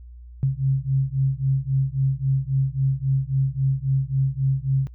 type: beating tone pair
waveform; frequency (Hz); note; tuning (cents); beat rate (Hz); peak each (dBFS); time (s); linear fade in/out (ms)
sine; 133 / 136.7; C3 / C#3; +29 / -24; 3.7; -22; 0.43-4.87; 0
effects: noise-tail reverb RT60 0.1 s tail -22 dB re dry + added 60 Hz sine -39 dBFS peak until 4.94 s